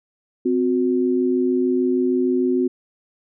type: tone pair together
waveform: sine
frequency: 257.9 / 364.4 Hz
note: C4 / F#4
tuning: -25 / -26 cents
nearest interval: tritone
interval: 599 cents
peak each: -19 dBFS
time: 0.45-2.68 s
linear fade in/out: 10 ms
effects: none